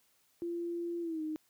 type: tone with pitch glide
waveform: sine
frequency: 342.7 to 310.6 Hz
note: F4 to D#4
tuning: -33 to -3 cents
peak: -34 dBFS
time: 0.42-1.36 s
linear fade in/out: 0 ms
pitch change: -170 cents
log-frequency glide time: 1.01-1.22 s
effects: white hiss -71 dBFS RMS until 1.49 s + high-pass 60 Hz 12 dB/octave